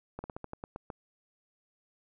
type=slowing click train; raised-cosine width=1 ms; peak=-25 dBFS; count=9; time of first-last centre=0.19-0.902 s; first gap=50 ms; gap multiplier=1.16; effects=none